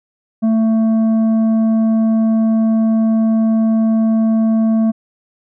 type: tone with tanh clipping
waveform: triangle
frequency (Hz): 222.5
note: A3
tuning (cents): +20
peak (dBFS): -12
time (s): 0.42-4.92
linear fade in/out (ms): 20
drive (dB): 11
effects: none